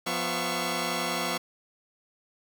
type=tone cluster; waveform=10% pulse; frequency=176.1 / 248.4 / 674 / 1106 Hz; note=F3 / B3 / E5 / C#6; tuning=+15 / +10 / +38 / -4 cents; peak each=-25 dBFS; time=0.06-1.38 s; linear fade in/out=10 ms; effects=none